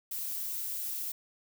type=noise; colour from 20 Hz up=violet; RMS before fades=-36 dBFS; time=0.11-1.12 s; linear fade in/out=5 ms; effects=none